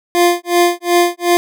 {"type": "tone with tremolo", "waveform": "25% pulse", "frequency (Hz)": 349.2, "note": "F4", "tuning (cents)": 0, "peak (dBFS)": -4, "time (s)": [0.15, 1.37], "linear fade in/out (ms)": 0, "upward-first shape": "sine", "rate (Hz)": 2.7, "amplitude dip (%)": 100, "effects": []}